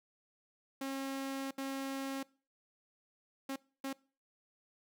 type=tone bursts at uneven times; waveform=sawtooth; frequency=270.8 Hz; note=C#4; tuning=40 cents flat; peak=-33 dBFS; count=4; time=0.81-1.51 / 1.58-2.23 / 3.49-3.56 / 3.84-3.93 s; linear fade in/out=5 ms; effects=noise-tail reverb RT60 0.4 s tail -23 dB re dry